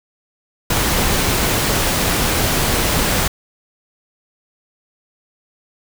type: noise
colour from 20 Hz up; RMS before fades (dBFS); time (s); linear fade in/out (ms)
pink; -17; 0.7-3.28; 5
effects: none